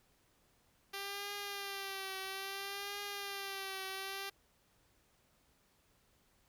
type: tone with vibrato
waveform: 5% pulse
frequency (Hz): 394.2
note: G4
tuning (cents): +10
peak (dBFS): -29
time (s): 0.93-4.3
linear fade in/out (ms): 10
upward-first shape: triangle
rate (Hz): 0.6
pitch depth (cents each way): 56
effects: pink hiss -72 dBFS RMS until 6.48 s